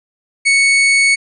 40% pulse tone, 2217 Hz, C#7, in tune, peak -8 dBFS, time 0.45-1.16 s, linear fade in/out 20 ms, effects resampled to 24000 Hz

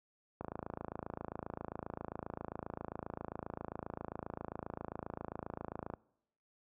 click train, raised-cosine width 1 ms, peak -26 dBFS, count 153, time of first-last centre 0.41-5.937 s, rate 27.5 Hz, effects noise-tail reverb RT60 0.8 s tail -24 dB re dry + high-pass 60 Hz 12 dB/octave

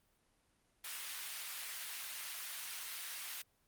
pink high-pass noise, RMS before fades -44 dBFS, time 0.84-3.42 s, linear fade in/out 5 ms, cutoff 1900 Hz, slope 12 dB/octave, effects pink hiss -75 dBFS RMS until 3.67 s + Opus 32 kbps

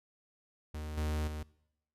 45% pulse tone with level steps, 76.4 Hz, D#2, 31 cents flat, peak -38 / -31 / -37 dBFS, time 0.74-1.43 s, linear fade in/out 5 ms, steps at 0.97 / 1.27 s, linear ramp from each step 10 ms, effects noise-tail reverb RT60 0.8 s tail -22 dB re dry + resampled to 32000 Hz

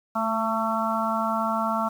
harmonic tone with a mistuned harmonic, 223.7 Hz, A3, 29 cents sharp, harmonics 1 / 3 / 4 / 5 / 6, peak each -29 / -29 / -29 / -29 / -29 dBFS, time 0.15-1.89 s, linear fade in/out 10 ms, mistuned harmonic 1, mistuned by -23 cents, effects 8-bit

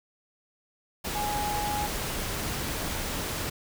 sine tone in noise, 830.6 Hz, G#5, in tune, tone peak -29 dBFS, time 1.15-1.87 s, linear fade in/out 10 ms, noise pink, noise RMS -32 dBFS, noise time 1.04-3.5 s, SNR 0 dB, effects none

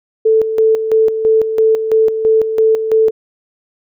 sine tone with tremolo, 441.5 Hz, A4, 6 cents sharp, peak -7 dBFS, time 0.25-3.11 s, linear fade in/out 10 ms, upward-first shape square, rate 3 Hz, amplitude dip 60%, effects none

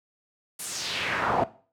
brown noise with band-pass filter sweep, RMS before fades -28 dBFS, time 0.59-1.44 s, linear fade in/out 5 ms, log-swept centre 11000 to 670 Hz, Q 2.2, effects noise-tail reverb RT60 0.4 s tail -17 dB re dry + high-pass 80 Hz 12 dB/octave

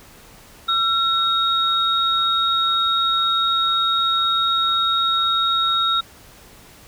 sine tone pair together, 1349 / 3754 Hz, E6 / A#7, +40 / +11 cents, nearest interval octave + tritone, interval 1771 cents, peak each -19 dBFS, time 0.68-6.01 s, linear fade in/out 10 ms, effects pink hiss -46 dBFS RMS until 6.87 s

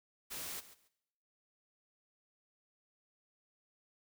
white noise with echo, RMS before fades -43 dBFS, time 0.3-0.61 s, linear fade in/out 20 ms, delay 140 ms, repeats 2, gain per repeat -15 dB, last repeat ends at 0.89 s, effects noise-tail reverb RT60 0.9 s tail -23 dB re dry

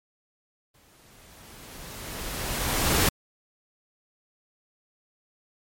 pink noise with exponential growth, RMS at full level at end -20 dBFS, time 0.74-3.09 s, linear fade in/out 5 ms, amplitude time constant 510 ms, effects MP3 64 kbps

